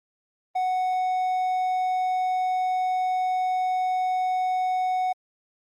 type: tone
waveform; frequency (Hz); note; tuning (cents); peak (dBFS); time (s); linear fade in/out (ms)
triangle; 740; F#5; 0; -20; 0.55-5.13; 10
effects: Opus 24 kbps